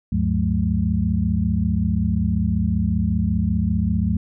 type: tone cluster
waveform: sine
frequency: 74.1 / 99.4 / 179.2 / 214.3 Hz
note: D2 / G2 / F3 / A3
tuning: +16 / +25 / +45 / -45 cents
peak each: -23 dBFS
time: 0.12-4.17 s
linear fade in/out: 5 ms
effects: none